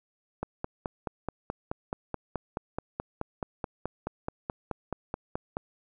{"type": "click train", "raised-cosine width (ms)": 1, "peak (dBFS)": -17, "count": 25, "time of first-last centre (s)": [0.43, 5.569], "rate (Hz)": 4.67, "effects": []}